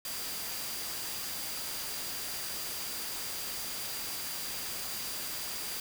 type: tone in noise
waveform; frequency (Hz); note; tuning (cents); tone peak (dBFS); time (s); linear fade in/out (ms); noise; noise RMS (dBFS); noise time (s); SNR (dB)
sine; 4756; D8; +21; -44; 0.05-5.8; 2; white; -38; 0.05-5.8; -9
effects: none